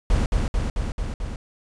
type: noise with echo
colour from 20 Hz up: brown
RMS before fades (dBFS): -19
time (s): 0.1-0.26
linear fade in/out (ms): 2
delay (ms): 220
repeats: 5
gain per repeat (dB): -2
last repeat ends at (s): 1.36
effects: resampled to 22050 Hz